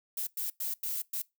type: noise bursts at uneven times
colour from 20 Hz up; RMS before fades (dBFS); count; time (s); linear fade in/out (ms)
violet; -34; 5; 0.17-0.27 / 0.37-0.5 / 0.6-0.74 / 0.83-1.02 / 1.13-1.22; 5
effects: noise-tail reverb RT60 0.2 s tail -22 dB re dry